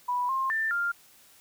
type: tone with pitch steps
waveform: sine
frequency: 984 / 1062 / 1782 / 1398 Hz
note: B5 / C6 / A6 / F6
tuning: -7 / +25 / +22 / +1 cents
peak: -25 dBFS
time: 0.08-0.92 s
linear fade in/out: 10 ms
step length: 210 ms
effects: white hiss -57 dBFS RMS until 1.4 s